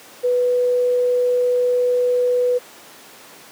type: tone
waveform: sine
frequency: 493.9 Hz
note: B4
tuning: in tune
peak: -14 dBFS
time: 0.23-2.59 s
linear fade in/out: 20 ms
effects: pink hiss -42 dBFS RMS until 3.51 s + high-pass 300 Hz 12 dB/octave